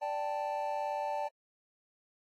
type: chord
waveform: triangle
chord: D suspended fourth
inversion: none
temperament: just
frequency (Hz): 587.3 / 783.1 / 881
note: D5 / G5 / A5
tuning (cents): 0 / -2 / +2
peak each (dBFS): -35 / -36 / -34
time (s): 0.01-1.29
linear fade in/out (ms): 20
effects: AAC 48 kbps